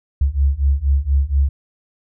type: beating tone pair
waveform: sine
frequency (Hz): 67.3 / 71.5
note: C2 / D2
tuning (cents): +49 / -46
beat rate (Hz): 4.2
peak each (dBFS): -17 / -16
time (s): 0.21-1.49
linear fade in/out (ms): 5
effects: none